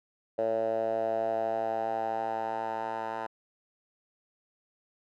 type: tone with band-pass filter sweep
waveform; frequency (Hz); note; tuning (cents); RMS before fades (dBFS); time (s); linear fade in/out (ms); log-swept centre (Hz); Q
10% pulse; 112.1; A2; +33; -31; 0.38-3.27; 10; 570 to 990; 5.3
effects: none